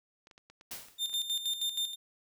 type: clicks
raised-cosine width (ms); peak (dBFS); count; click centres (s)
0.2; -37; 9; 0.271 / 0.312 / 0.379 / 0.5 / 0.611 / 0.71 / 0.885 / 1.096 / 1.131
type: noise with exponential decay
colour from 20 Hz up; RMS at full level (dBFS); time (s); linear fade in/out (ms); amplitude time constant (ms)
white; -38; 0.71-1.08; 5; 79
type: tone with tremolo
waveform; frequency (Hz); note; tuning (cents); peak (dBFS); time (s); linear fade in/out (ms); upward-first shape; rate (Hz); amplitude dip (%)
40% pulse; 3610; A7; +44; -28; 0.98-1.96; 50; square; 6.3; 65
effects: none